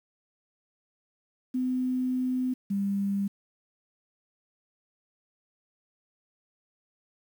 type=tone pair in turn; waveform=sine; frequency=254.6 / 198.95 Hz; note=C4 / G3; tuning=-47 / +26 cents; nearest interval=major third; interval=427 cents; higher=first; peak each=-25 dBFS; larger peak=neither; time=1.54-2.54 / 2.7-3.28 s; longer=first; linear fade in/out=10 ms; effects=9-bit